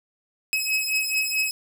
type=beating tone pair; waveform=sawtooth; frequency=2557 / 2561.6 Hz; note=D#7 / D#7; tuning=+47 / +50 cents; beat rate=4.6 Hz; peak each=-22 dBFS; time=0.53-1.51 s; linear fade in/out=0 ms; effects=none